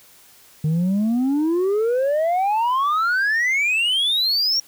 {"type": "exponential sweep", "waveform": "sine", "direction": "up", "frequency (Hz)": [150, 5650], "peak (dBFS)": -14, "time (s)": [0.64, 4.6], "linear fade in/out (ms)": 5, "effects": ["tanh soft clip ceiling -16 dBFS", "white hiss -50 dBFS RMS until 4.67 s"]}